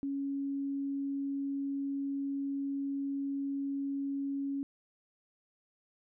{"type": "tone", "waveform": "sine", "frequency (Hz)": 277.5, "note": "C#4", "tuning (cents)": 2, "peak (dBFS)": -32, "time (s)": [0.03, 4.63], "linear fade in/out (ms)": 0, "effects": []}